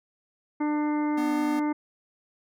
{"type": "harmonic tone", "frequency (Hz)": 298.8, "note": "D4", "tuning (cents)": 30, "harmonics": [1, 2, 3, 4, 5, 6, 7], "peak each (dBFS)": [-24, -39, -33, -41, -45, -50, -42], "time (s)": [0.6, 1.73], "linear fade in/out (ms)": 10}
{"type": "tone", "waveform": "square", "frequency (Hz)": 246.9, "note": "B3", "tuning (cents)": 0, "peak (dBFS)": -32, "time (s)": [1.17, 1.6], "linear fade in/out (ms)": 10}
{"effects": []}